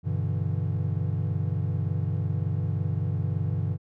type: chord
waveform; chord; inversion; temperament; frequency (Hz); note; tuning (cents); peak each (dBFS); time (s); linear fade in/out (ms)
triangle; E minor seventh; first; equal; 98 / 123.47 / 146.83 / 164.81; G2 / B2 / D3 / E3; 0 / 0 / 0 / 0; -26 / -29 / -29 / -31; 0.03-3.78; 50
effects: none